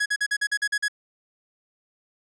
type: tone bursts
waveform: 45% pulse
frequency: 1673 Hz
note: G#6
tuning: 12 cents sharp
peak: -21 dBFS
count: 9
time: 0-0.883 s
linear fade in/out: 10 ms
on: 59 ms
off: 44 ms
effects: resampled to 22050 Hz